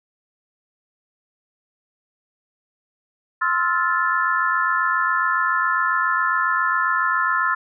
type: chord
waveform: sine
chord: F major seventh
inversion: second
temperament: just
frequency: 1047.7 / 1309.6 / 1396.9 / 1746.1 Hz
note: C6 / E6 / F6 / A6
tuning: +2 / -12 / 0 / -14 cents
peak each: -23 dBFS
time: 3.41-7.55 s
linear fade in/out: 10 ms
effects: none